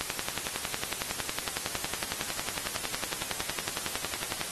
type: click train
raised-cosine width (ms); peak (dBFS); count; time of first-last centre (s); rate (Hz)
0.2; -11; 49; 0.01-4.414; 10.9
effects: white hiss -37 dBFS RMS until 4.51 s + AAC 32 kbps